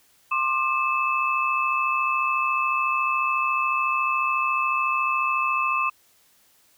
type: tone cluster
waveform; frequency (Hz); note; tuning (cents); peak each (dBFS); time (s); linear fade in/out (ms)
sine; 1059 / 1193 / 2610; C6 / D6 / E7; +21 / +27 / -18; -25; 0.31-5.9; 10
effects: white hiss -60 dBFS RMS until 6.77 s